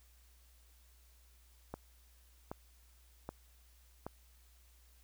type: click train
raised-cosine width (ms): 1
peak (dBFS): -27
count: 4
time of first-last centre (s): 1.74-4.066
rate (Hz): 1.29
effects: added 60 Hz sine -62 dBFS peak until 5.03 s + white hiss -69 dBFS RMS until 5.03 s